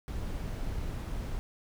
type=noise; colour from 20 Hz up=brown; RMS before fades=-35 dBFS; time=0.08-1.39 s; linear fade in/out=0 ms; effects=none